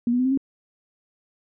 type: tone with pitch steps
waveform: sine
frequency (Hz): 237.9 / 246 / 254.4 / 263.1 / 272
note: A#3 / B3 / C4 / C4 / C#4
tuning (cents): +35 / -7 / -48 / +10 / -33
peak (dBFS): -18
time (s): 0.07-0.375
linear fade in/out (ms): 2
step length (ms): 61
effects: none